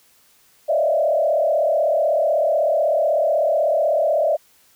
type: tone with frequency modulation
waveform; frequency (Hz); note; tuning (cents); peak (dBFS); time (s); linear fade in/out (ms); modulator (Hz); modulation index
sine; 622.3; D#5; 0; -15; 0.68-4.37; 20; 36.1; 1.6
effects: white hiss -56 dBFS RMS until 4.75 s